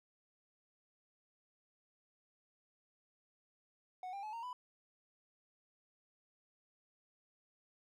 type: tone with pitch steps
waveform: triangle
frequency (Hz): 737 / 794.5 / 856.4 / 923.2 / 995.2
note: F#5 / G5 / A5 / A#5 / B5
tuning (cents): -7 / +23 / -47 / -17 / +13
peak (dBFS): -40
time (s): 4.03-4.53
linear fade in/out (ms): 2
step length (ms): 100
effects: none